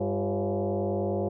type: tone with frequency modulation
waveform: sine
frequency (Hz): 100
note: G2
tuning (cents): +35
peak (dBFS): -25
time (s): 0-1.29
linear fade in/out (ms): 10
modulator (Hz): 150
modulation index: 3.8
effects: none